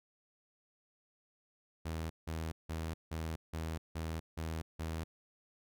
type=tone bursts; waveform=sawtooth; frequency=80.6 Hz; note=E2; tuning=38 cents flat; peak=-33 dBFS; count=8; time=1.85-5.04 s; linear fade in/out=10 ms; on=250 ms; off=170 ms; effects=none